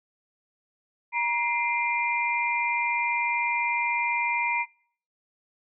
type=tone cluster; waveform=sine; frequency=950 / 2084 / 2393 Hz; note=A#5 / C7 / D7; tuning=+33 / -7 / +32 cents; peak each=-26 / -29 / -28 dBFS; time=1.12-4.66 s; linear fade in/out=50 ms; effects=noise-tail reverb RT60 0.5 s tail -21 dB re dry

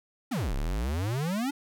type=exponential two-way sweep; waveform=square; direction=down then up; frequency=292.2 to 31.92 to 292.2 Hz; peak=-28 dBFS; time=0.31-1.51 s; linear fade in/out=10 ms; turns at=0.55 s; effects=none

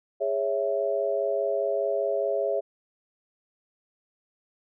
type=chord; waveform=sine; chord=C# minor; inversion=second; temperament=equal with one note detuned; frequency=412.4 / 554.4 / 659.3 Hz; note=G#4 / C#5 / E5; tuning=-12 / 0 / 0 cents; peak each=-29 / -27 / -28 dBFS; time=0.2-2.61 s; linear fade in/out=20 ms; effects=none

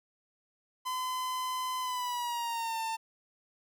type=tone with pitch glide; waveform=45% pulse; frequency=1019 to 897.4 Hz; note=C6 to A5; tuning=-46 to +34 cents; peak=-32 dBFS; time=0.85-2.97 s; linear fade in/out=20 ms; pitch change=-220 cents; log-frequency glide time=1.8-2.8 s; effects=none

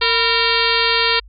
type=harmonic tone with a mistuned harmonic; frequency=460 Hz; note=A#4; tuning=23 cents flat; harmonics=1 / 2 / 3 / 4 / 5 / 6 / 7 / 8 / 9 / 10; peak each=-23 / -23 / -23 / -23 / -23 / -23 / -23 / -23 / -23 / -23 dBFS; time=0.01-1.2 s; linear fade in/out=10 ms; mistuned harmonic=2; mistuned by=+110 cents; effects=added 50 Hz sine -39 dBFS peak until 1.28 s

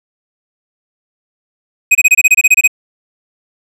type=tone bursts; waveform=square; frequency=2514 Hz; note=D#7; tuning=17 cents sharp; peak=-4 dBFS; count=12; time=1.91-2.677 s; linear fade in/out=10 ms; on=41 ms; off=25 ms; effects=low-pass 12000 Hz 12 dB/octave

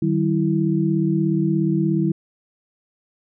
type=tone cluster; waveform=sine; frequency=153.7 / 190.6 / 328.9 Hz; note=D#3 / G3 / E4; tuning=-21 / -48 / -4 cents; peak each=-21 dBFS; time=0.02-2.12 s; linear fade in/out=5 ms; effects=none

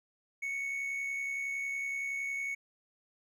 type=tone with amplitude modulation; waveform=triangle; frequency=2217 Hz; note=C#7; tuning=in tune; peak=-30 dBFS; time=0.42-2.55 s; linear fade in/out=10 ms; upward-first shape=sine; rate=70.8 Hz; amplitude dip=35%; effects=none

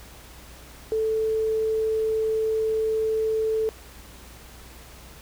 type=tone; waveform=sine; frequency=440 Hz; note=A4; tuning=in tune; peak=-21 dBFS; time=0.92-3.69 s; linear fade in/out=0 ms; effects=added 60 Hz sine -47 dBFS peak until 5.21 s + pink hiss -47 dBFS RMS until 5.21 s

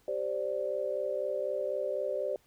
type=chord; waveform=sine; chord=G suspended fourth; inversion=none; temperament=equal; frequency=392 / 523.3 / 587.3 Hz; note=G4 / C5 / D5; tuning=0 / 0 / 0 cents; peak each=-37 / -34 / -33 dBFS; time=0.08-2.36 s; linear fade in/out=2 ms; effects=pink hiss -67 dBFS RMS until 2.46 s

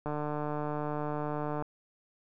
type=click train; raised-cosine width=1 ms; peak=-21 dBFS; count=234; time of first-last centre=0.06-1.624 s; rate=149 Hz; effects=none

